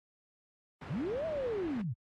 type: low-pass noise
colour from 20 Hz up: pink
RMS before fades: -46 dBFS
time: 0.81-1.82 s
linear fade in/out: 5 ms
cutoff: 2100 Hz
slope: 12 dB/octave
type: linear two-way sweep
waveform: sine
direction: up then down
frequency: 100 to 661 to 100 Hz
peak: -32 dBFS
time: 0.89-1.94 s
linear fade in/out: 20 ms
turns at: 1.26 s
effects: high-pass 60 Hz 12 dB/octave + AAC 32 kbps